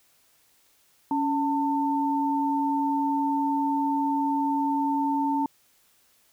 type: tone pair together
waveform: sine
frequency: 280 / 894.9 Hz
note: C#4 / A5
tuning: +18 / +29 cents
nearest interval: octave + minor sixth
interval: 2011 cents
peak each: -25 dBFS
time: 1.11-5.46 s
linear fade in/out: 2 ms
effects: white hiss -63 dBFS RMS until 6.32 s